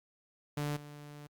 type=tone with level steps; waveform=sawtooth; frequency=146.83 Hz; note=D3; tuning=in tune; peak=-29 / -43 dBFS; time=0.57-1.27 s; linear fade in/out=5 ms; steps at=0.76 s; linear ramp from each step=10 ms; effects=Opus 48 kbps